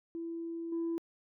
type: tone with level steps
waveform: sine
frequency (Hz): 333.5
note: E4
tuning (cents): +20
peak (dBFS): -36 / -30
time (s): 0.15-0.98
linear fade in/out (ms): 0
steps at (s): 0.72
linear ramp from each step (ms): 5
effects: tanh soft clip ceiling -29 dBFS